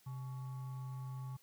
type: tone with frequency modulation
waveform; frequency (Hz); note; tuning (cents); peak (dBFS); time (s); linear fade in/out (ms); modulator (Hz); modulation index
sine; 130.81; C3; 0; -40; 0.06-1.37; 10; 988; 0.28
effects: tanh soft clip ceiling -37 dBFS + white hiss -68 dBFS RMS until 1.42 s